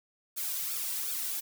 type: noise with flanger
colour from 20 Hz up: blue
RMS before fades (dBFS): -34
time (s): 0.36-1.41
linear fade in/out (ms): 20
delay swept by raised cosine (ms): 0.98 to 2.38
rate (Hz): 2.7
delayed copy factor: -1
effects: none